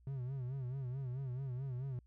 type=tone with vibrato; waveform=triangle; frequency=130 Hz; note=C3; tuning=11 cents flat; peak=-36 dBFS; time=0.07-1.99 s; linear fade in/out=2 ms; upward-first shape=sine; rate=4.6 Hz; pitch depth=110 cents each way; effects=added 60 Hz sine -62 dBFS peak until 2.06 s